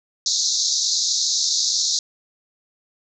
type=band-pass noise; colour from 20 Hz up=white; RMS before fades=-21 dBFS; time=0.26-1.99 s; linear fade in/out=2 ms; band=3800 to 6800 Hz; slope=96 dB/octave; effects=none